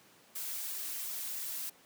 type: noise with flanger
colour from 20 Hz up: blue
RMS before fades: -39 dBFS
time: 0.35-1.7 s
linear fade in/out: 10 ms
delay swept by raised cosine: 1.7 to 5.6 ms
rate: 2.7 Hz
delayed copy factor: +0.5
effects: pink hiss -61 dBFS RMS until 1.85 s + high-pass 200 Hz 12 dB/octave